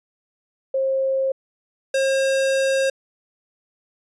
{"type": "tone pair in turn", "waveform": ["sine", "square"], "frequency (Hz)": [534, 537.1], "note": ["C5", "C5"], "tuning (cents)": [35, 45], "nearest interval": "unison", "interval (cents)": 10, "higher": "second", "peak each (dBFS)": -18, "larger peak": "neither", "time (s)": [[0.74, 1.32], [1.94, 2.9]], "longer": "second", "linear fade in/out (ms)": 5, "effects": ["resampled to 22050 Hz"]}